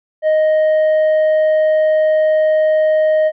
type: tone with tanh clipping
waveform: sine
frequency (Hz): 622.3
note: D#5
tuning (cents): 0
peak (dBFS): -11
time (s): 0.22-3.32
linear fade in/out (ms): 50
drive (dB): 4
effects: none